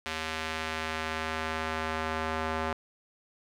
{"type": "tone with band-pass filter sweep", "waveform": "square", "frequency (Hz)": 79.5, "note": "D#2", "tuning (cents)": 38, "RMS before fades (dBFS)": -33, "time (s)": [0.06, 2.73], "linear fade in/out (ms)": 0, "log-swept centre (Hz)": [2600, 1100], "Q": 0.84, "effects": []}